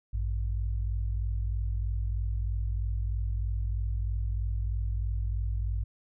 sine tone pair together, 54.86 / 98 Hz, A1 / G2, -4 / 0 cents, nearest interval minor seventh, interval 1004 cents, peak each -28 / -34 dBFS, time 0.13-5.84 s, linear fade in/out 10 ms, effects none

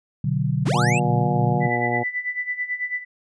sine chord, B minor, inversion none, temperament equal, 123.47 / 146.83 / 185 Hz, B2 / D3 / F#3, 0 / 0 / 0 cents, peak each -24 / -22 / -26 dBFS, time 0.24-1.68 s, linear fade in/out 5 ms
square linear sweep, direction up, 90 to 2819 Hz, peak -23 dBFS, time 0.65-1 s, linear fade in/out 20 ms
harmonic tone, 120 Hz, B2, 49 cents flat, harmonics 1 / 2 / 3 / 4 / 5 / 6 / 7, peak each -28 / -29 / -29 / -30 / -32 / -26 / -28 dBFS, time 0.73-2.04 s, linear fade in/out 20 ms
sine tone with tremolo, 1986 Hz, B6, 9 cents sharp, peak -21 dBFS, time 1.6-3.05 s, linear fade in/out 50 ms, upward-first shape sine, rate 9.1 Hz, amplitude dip 80%
effects resampled to 22050 Hz

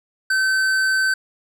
triangle tone with tanh clipping, 1537 Hz, G6, 35 cents flat, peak -18 dBFS, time 0.3-1.14 s, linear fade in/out 5 ms, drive 17 dB, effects none

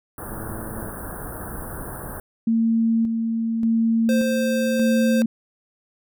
pink band-stop noise, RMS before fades -33 dBFS, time 0.18-2.2 s, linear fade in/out 2 ms, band 1700 to 9000 Hz, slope 96 dB/octave
click train, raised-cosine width 2 ms, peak -25 dBFS, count 65, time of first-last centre 0.31-0.892 s, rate 110 Hz
sine tone with tremolo, 227.1 Hz, A#3, 45 cents flat, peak -16 dBFS, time 2.47-5.26 s, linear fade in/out 5 ms, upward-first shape square, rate 0.86 Hz, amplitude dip 40%
square tone, 523.3 Hz, C5, in tune, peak -23 dBFS, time 4.09-5.22 s, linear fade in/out 0 ms
effects none

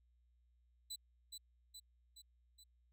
25% pulse tone with echo, 3994 Hz, B7, 19 cents sharp, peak -40 dBFS, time 0.9-0.96 s, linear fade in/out 10 ms, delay 420 ms, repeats 4, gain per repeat -4 dB, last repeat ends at 2.64 s, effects added 60 Hz sine -70 dBFS peak until 2.92 s

